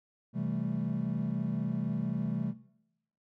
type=chord; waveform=triangle; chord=A minor seventh; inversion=first; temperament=equal; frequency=130.81 / 164.81 / 196 / 220 Hz; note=C3 / E3 / G3 / A3; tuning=0 / 0 / 0 / 0 cents; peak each=-34 dBFS; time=0.33-2.54 s; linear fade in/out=50 ms; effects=noise-tail reverb RT60 0.8 s tail -18 dB re dry + tanh soft clip ceiling -19 dBFS